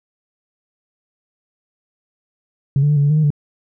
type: tone with pitch steps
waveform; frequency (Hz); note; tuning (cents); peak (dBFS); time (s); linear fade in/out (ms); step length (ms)
sine; 138.1 / 146.2 / 149 / 142.7 / 144.4 / 152.5 / 154.9 / 146.2; C#3 / D3 / D3 / D3 / D3 / D#3 / D#3 / D3; -6 / -7 / +25 / -49 / -29 / -34 / -7 / -7; -10; 2.76-3.304; 2; 68
effects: tanh soft clip ceiling -8 dBFS